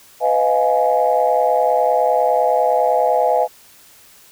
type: chord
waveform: sine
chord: F half-diminished seventh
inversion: second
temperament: just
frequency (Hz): 502.9 / 628.6 / 698.5 / 838.1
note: Cb5 / Eb5 / F5 / Ab5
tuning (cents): +31 / +18 / 0 / +16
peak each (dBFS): -18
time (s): 0.2-3.48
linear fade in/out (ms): 50
effects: tanh soft clip ceiling -3 dBFS + white hiss -47 dBFS RMS until 4.31 s